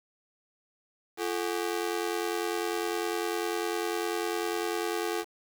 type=ring-modulated tone; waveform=sawtooth; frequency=390.2 Hz; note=G4; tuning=8 cents flat; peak=-22 dBFS; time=1.17-5.25 s; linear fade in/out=50 ms; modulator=45 Hz; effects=8-bit